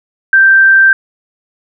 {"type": "tone", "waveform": "sine", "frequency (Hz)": 1568, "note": "G6", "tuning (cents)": 0, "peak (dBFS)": -3, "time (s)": [0.33, 0.93], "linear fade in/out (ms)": 2, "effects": []}